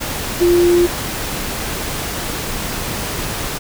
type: tone in noise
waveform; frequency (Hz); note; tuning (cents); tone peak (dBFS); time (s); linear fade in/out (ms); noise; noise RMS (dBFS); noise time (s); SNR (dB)
sine; 349.2; F4; 0; -9; 0.4-0.87; 20; pink; -23; 0-3.59; +11
effects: none